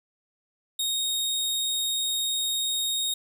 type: tone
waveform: sawtooth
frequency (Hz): 3729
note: A#7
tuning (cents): 0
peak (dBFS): -22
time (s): 0.79-3.14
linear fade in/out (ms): 5
effects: none